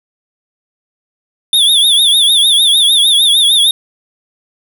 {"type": "tone with vibrato", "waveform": "square", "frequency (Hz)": 3520, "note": "A7", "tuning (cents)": 0, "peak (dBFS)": -7, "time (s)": [1.53, 3.71], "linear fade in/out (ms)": 2, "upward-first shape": "triangle", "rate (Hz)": 6.6, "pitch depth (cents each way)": 130, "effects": ["7-bit"]}